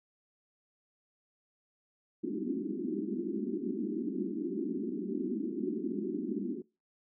white band-pass noise, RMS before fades -35 dBFS, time 2.23-6.62 s, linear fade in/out 5 ms, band 190 to 380 Hz, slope 96 dB/octave, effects noise-tail reverb RT60 0.3 s tail -24 dB re dry

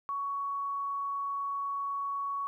sine tone, 1118 Hz, C#6, 14 cents sharp, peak -31 dBFS, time 0.09-2.47 s, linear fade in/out 0 ms, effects 12-bit

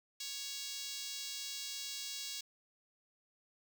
5% pulse tone with high-pass filter, 557 Hz, C#5, 8 cents sharp, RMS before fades -43 dBFS, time 0.2-2.41 s, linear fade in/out 5 ms, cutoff 3800 Hz, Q 0.99, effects none

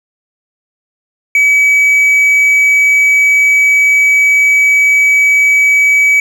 triangle tone, 2281 Hz, C#7, 49 cents sharp, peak -4 dBFS, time 1.35-6.2 s, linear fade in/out 2 ms, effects none

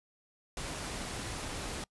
pink noise, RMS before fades -39 dBFS, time 0.57-1.84 s, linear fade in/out 2 ms, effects noise-tail reverb RT60 0.1 s tail -25 dB re dry + resampled to 24000 Hz

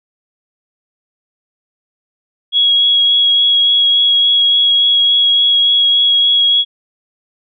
sine tone with vibrato, 3322 Hz, G#7, in tune, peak -8 dBFS, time 2.52-6.65 s, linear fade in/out 50 ms, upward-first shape sine, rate 3.5 Hz, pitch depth 10 cents each way, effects none

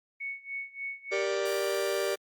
sine tone with tremolo, 2217 Hz, C#7, in tune, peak -32 dBFS, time 0.2-1.35 s, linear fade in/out 10 ms, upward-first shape sine, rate 3.4 Hz, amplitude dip 90%
45% pulse chord, G minor, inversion none, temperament just, 392 / 470.4 / 588 Hz, G4 / Bb4 / D5, 0 / +16 / +2 cents, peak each -31 / -34 / -32 dBFS, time 1.11-2.16 s, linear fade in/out 20 ms
effects Opus 24 kbps

